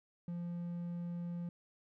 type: tone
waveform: triangle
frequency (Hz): 173.1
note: F3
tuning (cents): -15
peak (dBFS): -36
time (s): 0.28-1.49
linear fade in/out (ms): 2
effects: none